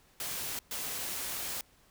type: noise bursts at uneven times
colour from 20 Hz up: white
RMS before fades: -37 dBFS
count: 2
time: 0.2-0.59 / 0.71-1.61 s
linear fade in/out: 2 ms
effects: pink hiss -64 dBFS RMS until 1.9 s